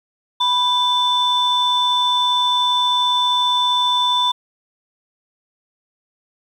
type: tone pair together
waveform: sine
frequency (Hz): 987.8 / 3525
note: B5 / A7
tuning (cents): 0 / +2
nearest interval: octave + minor seventh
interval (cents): 2202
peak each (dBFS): -16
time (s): 0.4-4.32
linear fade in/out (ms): 10
effects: tanh soft clip ceiling -9 dBFS + 8-bit